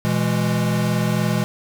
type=chord; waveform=square; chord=E major; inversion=second; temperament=equal with one note detuned; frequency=121.14 / 164.81 / 207.7 Hz; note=B2 / E3 / G#3; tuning=-33 / 0 / 0 cents; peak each=-23 dBFS; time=0.05-1.44 s; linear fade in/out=0 ms; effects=none